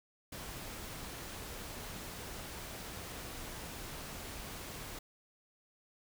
pink noise, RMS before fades -45 dBFS, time 0.32-4.99 s, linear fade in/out 5 ms, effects none

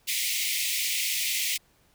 pink high-pass noise, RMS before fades -28 dBFS, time 0.07-1.58 s, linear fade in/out 20 ms, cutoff 2000 Hz, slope 96 dB/octave, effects pink hiss -64 dBFS RMS until 1.94 s

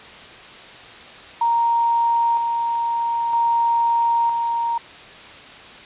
sine tone with tremolo, 932.3 Hz, A#5, in tune, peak -15 dBFS, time 1.41-4.78 s, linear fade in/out 5 ms, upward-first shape square, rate 0.52 Hz, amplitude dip 35%, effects white hiss -40 dBFS RMS until 5.85 s + resampled to 8000 Hz

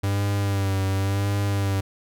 45% pulse tone with vibrato, 98.6 Hz, G2, 11 cents sharp, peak -21 dBFS, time 0.03-1.81 s, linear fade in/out 10 ms, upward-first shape sine, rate 0.92 Hz, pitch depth 39 cents each way, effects none

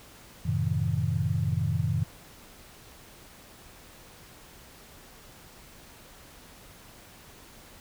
sine chord, F# diminished seventh, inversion none, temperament just, 92.5 / 111 / 133.2 / 159.84 Hz, F#2 / A2 / C3 / Eb3, 0 / +16 / +31 / +47 cents, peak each -30 dBFS, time 0.45-2.04 s, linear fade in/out 10 ms, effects pink hiss -51 dBFS RMS until 7.8 s

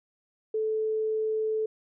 sine tone, 436.3 Hz, A4, 15 cents flat, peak -25 dBFS, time 0.54-1.66 s, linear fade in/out 5 ms, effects none

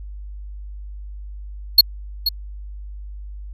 square tone with echo, 4326 Hz, C#8, 43 cents flat, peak -5 dBFS, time 1.78-1.81 s, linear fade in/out 5 ms, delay 480 ms, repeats 1, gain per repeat -11 dB, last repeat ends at 2.29 s, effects added 50 Hz sine -31 dBFS peak until 3.53 s

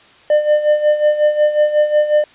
triangle tone with tremolo, 600 Hz, D5, 37 cents sharp, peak -6 dBFS, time 0.3-2.24 s, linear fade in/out 2 ms, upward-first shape sine, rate 5.5 Hz, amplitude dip 70%, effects white hiss -46 dBFS RMS until 2.34 s + resampled to 8000 Hz

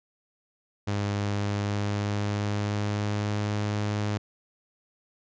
sawtooth tone with pitch glide, 101.9 to 104.28 Hz, G#2 to G#2, -32 to +8 cents, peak -22 dBFS, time 0.87-4.18 s, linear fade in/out 10 ms, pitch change +40 cents, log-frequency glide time 1.3-3.52 s, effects resampled to 16000 Hz

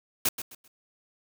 white noise with echo, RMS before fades -24 dBFS, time 0.25-0.29 s, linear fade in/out 5 ms, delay 130 ms, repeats 3, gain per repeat -11 dB, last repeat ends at 0.68 s, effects none

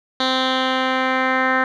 10% pulse tone with low-pass filter sweep, 260 Hz, C4, 11 cents flat, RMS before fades -19 dBFS, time 0.2-1.64 s, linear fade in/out 2 ms, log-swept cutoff 3900 to 1800 Hz, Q 3.6, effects none

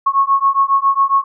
sine beating tone pair, 1094 / 1101.3 Hz, C#6 / C#6, -23 / -12 cents, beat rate 7.3 Hz, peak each -14 dBFS, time 0.06-1.24 s, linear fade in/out 10 ms, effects none

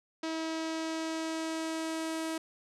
sawtooth tone with low-pass filter sweep, 322 Hz, E4, 41 cents flat, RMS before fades -35 dBFS, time 0.23-2.38 s, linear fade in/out 5 ms, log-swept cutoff 5500 to 10000 Hz, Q 1.3, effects none

